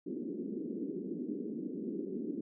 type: band-pass noise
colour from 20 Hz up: pink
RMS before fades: -39 dBFS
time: 0.06-2.41 s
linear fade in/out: 5 ms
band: 200 to 400 Hz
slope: 48 dB/octave
effects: none